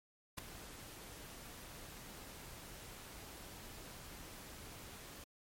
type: noise with ADSR envelope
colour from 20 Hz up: pink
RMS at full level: -40 dBFS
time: 0.37-5.24 s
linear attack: 15 ms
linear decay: 5 ms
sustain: -12 dB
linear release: 3 ms
effects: MP3 64 kbps